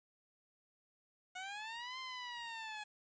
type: linear two-way sweep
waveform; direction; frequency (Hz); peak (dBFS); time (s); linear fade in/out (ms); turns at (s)
15% pulse; up then down; 725 to 1046.5 to 837; -37; 1.35-2.84; 10; 1.99
effects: resampled to 16000 Hz + 11-bit